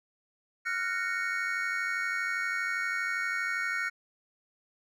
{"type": "chord", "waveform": "triangle", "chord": "Gb major seventh", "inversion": "third", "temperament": "just", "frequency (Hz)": [1387.5, 1480, 1850, 2220], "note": ["F6", "Gb6", "Bb6", "Db7"], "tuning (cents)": [-12, 0, -14, 2], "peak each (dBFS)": -33, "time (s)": [0.65, 3.9], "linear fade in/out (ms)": 20, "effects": []}